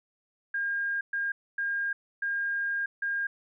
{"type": "tone bursts at uneven times", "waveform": "sine", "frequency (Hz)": 1614, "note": "G#6", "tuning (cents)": -50, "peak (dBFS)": -27, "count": 5, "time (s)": [[0.54, 1.01], [1.13, 1.32], [1.58, 1.93], [2.22, 2.86], [3.02, 3.27]], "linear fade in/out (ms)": 5, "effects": []}